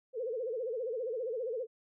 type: tone with vibrato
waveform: sine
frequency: 478.1 Hz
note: A#4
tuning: 44 cents sharp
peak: -33 dBFS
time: 0.13-1.67 s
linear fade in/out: 50 ms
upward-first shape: sine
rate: 15 Hz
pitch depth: 170 cents each way
effects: none